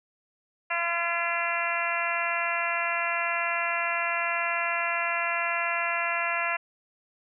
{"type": "harmonic tone", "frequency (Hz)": 340.9, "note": "F4", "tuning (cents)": -42, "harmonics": [2, 3, 4, 5, 6, 7, 8], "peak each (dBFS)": [-33, -33, -33, -33, -33, -33, -33], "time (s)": [0.7, 6.57], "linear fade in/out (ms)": 10, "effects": []}